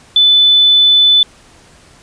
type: tone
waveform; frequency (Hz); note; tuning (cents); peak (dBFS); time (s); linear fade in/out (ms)
sine; 3500; A7; -10; -5; 0.16-1.23; 2
effects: pink hiss -44 dBFS RMS until 2.02 s + resampled to 22050 Hz